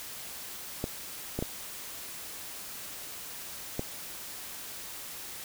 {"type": "clicks", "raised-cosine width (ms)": 2, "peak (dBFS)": -17, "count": 4, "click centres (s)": [0.841, 1.39, 1.425, 3.794], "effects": ["white hiss -42 dBFS RMS until 5.44 s"]}